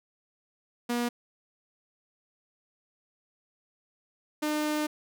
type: tone pair in turn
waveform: sawtooth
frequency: 240 / 302.4 Hz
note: B3 / D#4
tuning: -49 / -49 cents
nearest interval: major third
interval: 400 cents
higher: second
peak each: -23 dBFS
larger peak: neither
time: 0.89-1.09 / 4.42-4.87 s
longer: second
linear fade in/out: 10 ms
effects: none